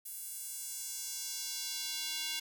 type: tone with high-pass filter sweep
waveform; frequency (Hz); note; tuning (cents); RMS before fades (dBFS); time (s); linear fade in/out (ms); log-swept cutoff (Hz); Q
square; 311.1; D#4; 0; -40; 0.05-2.4; 10; 11000 to 3100; 1.4
effects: none